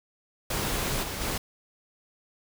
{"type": "noise with level steps", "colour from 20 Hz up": "pink", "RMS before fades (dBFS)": [-29, -34, -30], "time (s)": [0.5, 1.38], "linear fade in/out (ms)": 5, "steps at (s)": [1.02, 1.2], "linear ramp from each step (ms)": 20, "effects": []}